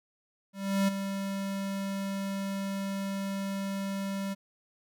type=tone with ADSR envelope; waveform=square; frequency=196 Hz; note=G3; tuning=in tune; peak=-23 dBFS; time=0.53-4.35 s; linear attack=350 ms; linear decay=13 ms; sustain=-9 dB; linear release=25 ms; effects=none